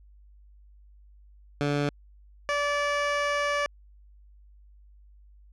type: tone pair in turn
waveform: 15% pulse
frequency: 144.7 / 578.8 Hz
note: D3 / D5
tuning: -25 / -25 cents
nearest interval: 2 octaves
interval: 2400 cents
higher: second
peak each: -18 dBFS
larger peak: neither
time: 1.61-1.89 / 2.49-3.66 s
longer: second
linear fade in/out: 0 ms
effects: added 50 Hz sine -51 dBFS peak until 5.52 s + low-pass 5000 Hz 12 dB/octave